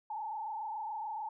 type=tone with frequency modulation; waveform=sine; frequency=866 Hz; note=A5; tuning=28 cents flat; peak=-36 dBFS; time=0.1-1.29 s; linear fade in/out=5 ms; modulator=27 Hz; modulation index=1.5; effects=none